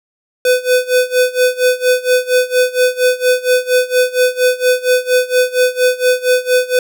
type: tone with tremolo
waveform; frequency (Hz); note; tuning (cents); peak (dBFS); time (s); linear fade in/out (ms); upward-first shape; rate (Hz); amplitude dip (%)
square; 502; B4; +28; -8; 0.45-6.79; 2; sine; 4.3; 90
effects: none